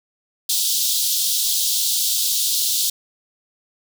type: high-pass noise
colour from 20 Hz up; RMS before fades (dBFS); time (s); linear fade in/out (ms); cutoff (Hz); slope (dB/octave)
pink; -20; 0.49-2.9; 5; 3400; 48
effects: none